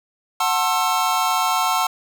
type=chord; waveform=square; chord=F# half-diminished seventh; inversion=none; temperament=just; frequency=740 / 888 / 1065.6 / 1332 Hz; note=F#5 / A5 / C6 / E6; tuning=0 / +16 / +31 / +18 cents; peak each=-24 dBFS; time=0.4-1.87 s; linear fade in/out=5 ms; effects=none